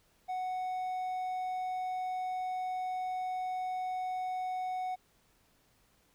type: tone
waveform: triangle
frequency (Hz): 740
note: F#5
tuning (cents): 0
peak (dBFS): -31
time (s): 0.28-4.96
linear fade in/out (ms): 20
effects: pink hiss -69 dBFS RMS until 6.14 s